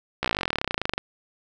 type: slowing click train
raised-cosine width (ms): 0.3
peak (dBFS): -8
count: 29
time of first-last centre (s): 0.23-0.98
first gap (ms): 15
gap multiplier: 1.04
effects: none